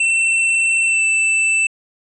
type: tone with pitch glide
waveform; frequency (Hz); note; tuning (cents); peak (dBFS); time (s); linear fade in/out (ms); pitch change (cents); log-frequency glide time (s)
square; 2691 to 2652; E7 to E7; +35 to +10; -14; 0-1.67; 5; -25; 0.87-1.03
effects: resampled to 22050 Hz